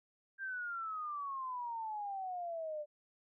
sine exponential sweep, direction down, 1600 to 587.3 Hz, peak -38 dBFS, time 0.38-2.86 s, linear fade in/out 50 ms, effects none

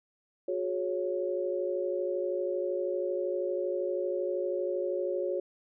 sine chord, F# suspended second, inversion none, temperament equal with one note detuned, 362.6 / 415.3 / 554.4 Hz, F#4 / G#4 / C#5, -35 / 0 / 0 cents, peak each -32 / -36 / -32 dBFS, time 0.48-5.4 s, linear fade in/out 5 ms, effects none

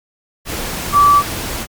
sine tone in noise, 1157 Hz, D6, 26 cents flat, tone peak -6 dBFS, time 0.92-1.23 s, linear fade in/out 50 ms, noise pink, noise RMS -23 dBFS, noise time 0.45-1.67 s, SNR +14 dB, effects MP3 96 kbps

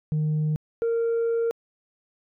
sine tone pair in turn, 153.5 / 462 Hz, D#3 / A#4, -23 / -16 cents, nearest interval octave + perfect fifth, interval 1907 cents, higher second, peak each -19 dBFS, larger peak neither, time 0.12-0.56 / 0.82-1.51 s, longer second, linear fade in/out 0 ms, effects tanh soft clip ceiling -20 dBFS

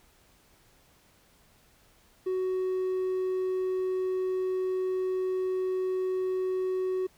triangle tone, 372.3 Hz, F#4, 11 cents sharp, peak -24 dBFS, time 2.26-7.07 s, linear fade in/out 10 ms, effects tanh soft clip ceiling -20 dBFS + pink hiss -62 dBFS RMS until 7.17 s

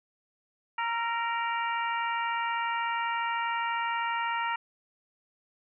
harmonic tone with a mistuned harmonic, 466.2 Hz, A#4, in tune, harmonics 2 / 3 / 4 / 5 / 6, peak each -30 / -34 / -36 / -38 / -40 dBFS, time 0.78-4.56 s, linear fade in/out 5 ms, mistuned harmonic 3, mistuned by -38 cents, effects none

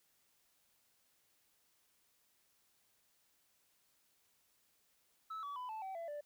sine tone with pitch steps, 1304 / 1141.8 / 999.7 / 875.4 / 766.5 / 671.1 / 587.6 Hz, E6 / D6 / B5 / A5 / G5 / E5 / D5, -19 / -49 / +21 / -9 / -39 / +31 / +1 cents, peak -39 dBFS, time 5.3-6.21 s, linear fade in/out 10 ms, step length 130 ms, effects tanh soft clip ceiling -41 dBFS + white hiss -75 dBFS RMS until 6.25 s

